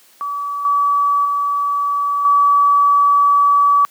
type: tone with level steps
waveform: sine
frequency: 1145 Hz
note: D6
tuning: 44 cents flat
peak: -20 / -12 / -15 / -9 dBFS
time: 0.21-3.85 s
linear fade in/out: 0 ms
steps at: 0.65 / 1.25 / 2.25 s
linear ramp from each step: 2 ms
effects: white hiss -50 dBFS RMS until 3.9 s + high-pass 200 Hz 12 dB/octave